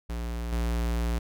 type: tone with level steps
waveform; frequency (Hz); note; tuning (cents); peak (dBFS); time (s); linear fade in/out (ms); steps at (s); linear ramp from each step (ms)
square; 58.27; A#1; 0; -31 / -26; 0.09-1.19; 10; 0.52; 5
effects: none